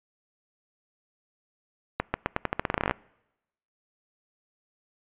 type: accelerating click train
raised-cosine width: 0.5 ms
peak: -9 dBFS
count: 17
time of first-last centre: 2-2.91 s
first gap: 140 ms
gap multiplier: 0.86
effects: noise-tail reverb RT60 0.9 s tail -25 dB re dry + resampled to 8000 Hz